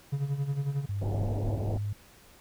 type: tone with tremolo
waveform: triangle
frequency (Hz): 140.3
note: C#3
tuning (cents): +21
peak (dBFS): -23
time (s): 0.12-0.86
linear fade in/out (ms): 10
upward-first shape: sine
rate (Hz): 11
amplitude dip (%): 70
type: tone with pitch glide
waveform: sine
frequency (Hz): 100 to 102.87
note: G2 to G#2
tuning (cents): +35 to -16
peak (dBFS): -29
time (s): 0.89-1.93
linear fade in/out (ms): 5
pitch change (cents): +49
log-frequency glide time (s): 1.06-1.56
type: low-pass noise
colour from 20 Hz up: pink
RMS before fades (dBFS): -34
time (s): 1.01-1.78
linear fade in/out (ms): 10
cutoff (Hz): 790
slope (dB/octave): 48
effects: pink hiss -56 dBFS RMS until 2.4 s